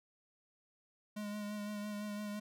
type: tone with vibrato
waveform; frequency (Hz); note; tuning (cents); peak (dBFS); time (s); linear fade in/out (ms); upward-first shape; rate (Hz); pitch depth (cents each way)
square; 208; G#3; +3; -40; 1.16-2.4; 10; sine; 5.9; 23
effects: none